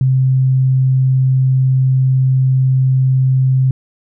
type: tone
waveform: sine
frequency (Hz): 131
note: C3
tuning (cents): +2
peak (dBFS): -9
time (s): 0.01-3.71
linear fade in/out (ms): 2
effects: none